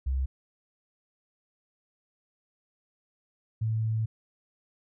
sine tone pair in turn, 65.9 / 110.83 Hz, C2 / A2, +13 / +13 cents, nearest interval major sixth, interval 900 cents, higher second, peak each -25 dBFS, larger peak neither, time 0.06-0.26 / 3.61-4.06 s, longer second, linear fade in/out 10 ms, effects none

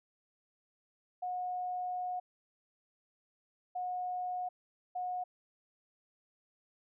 sine tone bursts at uneven times, 726 Hz, F#5, 33 cents flat, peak -34 dBFS, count 3, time 1.22-2.2 / 3.75-4.49 / 4.95-5.24 s, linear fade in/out 10 ms, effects none

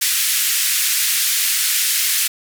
white band-pass noise, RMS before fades -18 dBFS, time 0.01-2.28 s, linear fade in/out 10 ms, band 1700 to 15000 Hz, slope 24 dB/octave, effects none

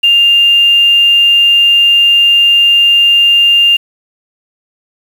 sine tone with quantisation, 2800 Hz, F7, 4 cents sharp, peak -4 dBFS, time 0.03-3.77 s, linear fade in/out 10 ms, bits 5, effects none

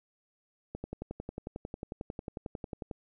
click train, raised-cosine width 2 ms, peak -24 dBFS, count 25, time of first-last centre 0.75-2.912 s, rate 11.1 Hz, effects none

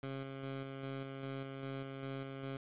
15% pulse tone with tremolo, 135.5 Hz, C#3, 39 cents flat, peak -34 dBFS, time 0.03-2.57 s, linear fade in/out 2 ms, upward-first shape square, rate 2.5 Hz, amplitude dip 30%, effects resampled to 8000 Hz + 10-bit

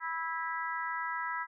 harmonic tone, 327.5 Hz, E4, 11 cents flat, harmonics 3 / 4 / 5 / 6, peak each -37 / -38 / -39 / -40 dBFS, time 0-1.47 s, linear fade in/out 50 ms, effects none

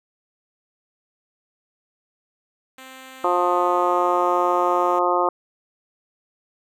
5% pulse tone with pitch glide, 261.6 to 230.4 Hz, C4 to A#3, 0 to -20 cents, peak -28 dBFS, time 2.78-4.99 s, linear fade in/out 2 ms, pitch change -220 cents, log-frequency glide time 3.28-4.27 s
harmonic tone, 177.4 Hz, F3, 27 cents sharp, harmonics 2 / 3 / 4 / 5 / 6 / 7, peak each -24 / -24 / -24 / -24 / -24 / -24 dBFS, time 3.24-5.29 s, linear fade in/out 2 ms
effects none

